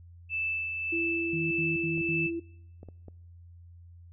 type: tone with tremolo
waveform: sine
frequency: 2637 Hz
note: E7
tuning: in tune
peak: -28 dBFS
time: 0.29-2.31 s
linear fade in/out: 50 ms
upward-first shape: sine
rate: 1.7 Hz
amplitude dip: 40%
type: tone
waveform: sine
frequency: 335.5 Hz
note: E4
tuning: 31 cents sharp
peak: -30 dBFS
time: 0.92-2.4 s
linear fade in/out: 10 ms
type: tone bursts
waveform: sine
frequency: 159.2 Hz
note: D#3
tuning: 40 cents sharp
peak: -32 dBFS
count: 4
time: 1.33-2.266 s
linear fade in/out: 2 ms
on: 180 ms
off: 72 ms
type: clicks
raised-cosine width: 2 ms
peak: -33 dBFS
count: 4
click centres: 1.977 / 2.831 / 2.887 / 3.083 s
effects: noise-tail reverb RT60 1.0 s tail -24 dB re dry + added 86 Hz sine -48 dBFS peak until 4.12 s